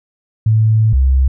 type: tone pair in turn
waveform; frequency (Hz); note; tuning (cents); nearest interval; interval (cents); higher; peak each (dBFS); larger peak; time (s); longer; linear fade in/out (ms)
sine; 109.9 / 65.95; A2 / C2; -2 / +14; major sixth; 884; first; -8 / -8; neither; 0.46-0.93 / 0.93-1.28; first; 5
effects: none